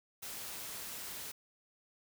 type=noise; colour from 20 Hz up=white; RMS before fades=-44 dBFS; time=0.22-1.32 s; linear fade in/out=10 ms; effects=none